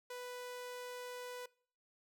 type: tone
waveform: sawtooth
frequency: 494.7 Hz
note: B4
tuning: 3 cents sharp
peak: -40 dBFS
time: 0.1-1.46 s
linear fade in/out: 5 ms
effects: noise-tail reverb RT60 0.5 s tail -23 dB re dry